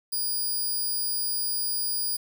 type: tone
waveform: 5% pulse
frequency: 4860 Hz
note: D#8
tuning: 42 cents flat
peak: -19 dBFS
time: 0.12-2.17 s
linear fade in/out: 10 ms
effects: none